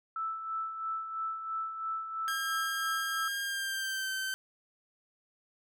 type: tone with tremolo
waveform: sine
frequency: 1318 Hz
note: E6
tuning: 1 cent flat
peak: -31 dBFS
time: 0.16-3.28 s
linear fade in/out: 2 ms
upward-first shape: sine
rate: 3 Hz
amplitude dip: 55%
type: tone with pitch glide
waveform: sawtooth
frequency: 1613 to 1545.5 Hz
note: G6 to G6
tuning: +49 to -25 cents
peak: -29 dBFS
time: 2.28-4.34 s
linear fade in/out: 0 ms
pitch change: -74 cents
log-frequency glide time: 3.42-4.1 s
effects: none